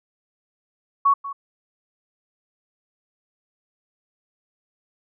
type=tone with echo; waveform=sine; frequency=1115 Hz; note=C#6; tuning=10 cents sharp; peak=-13 dBFS; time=1.05-1.14 s; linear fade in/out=10 ms; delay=190 ms; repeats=1; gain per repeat=-15 dB; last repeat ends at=1.33 s; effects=none